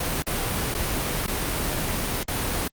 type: noise with dropouts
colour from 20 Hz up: pink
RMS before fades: -26 dBFS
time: 0-2.68 s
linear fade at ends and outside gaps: 5 ms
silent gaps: 0.224-0.266 / 0.742-0.748 / 1.266-1.278 / 2.234-2.28 s
effects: Opus 32 kbps